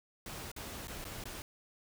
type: noise with dropouts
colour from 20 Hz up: pink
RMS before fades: -44 dBFS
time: 0.26-1.42 s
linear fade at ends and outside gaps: 1 ms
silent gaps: 0.516-0.563 / 0.872-0.881 / 1.043-1.051 / 1.239-1.255 s
effects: none